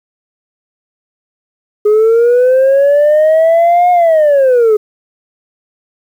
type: linear two-way sweep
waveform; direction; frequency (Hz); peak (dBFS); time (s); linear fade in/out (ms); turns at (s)
sine; up then down; 415.3 to 720 to 415.3; -3; 1.85-4.77; 10; 3.91
effects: tanh soft clip ceiling -4 dBFS + 7-bit